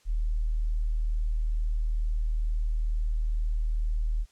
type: tone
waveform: sine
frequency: 38.89 Hz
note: D#1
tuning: in tune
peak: -24 dBFS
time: 0.05-4.26 s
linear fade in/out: 50 ms
effects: white hiss -64 dBFS RMS until 4.31 s + low-pass 8000 Hz 12 dB/octave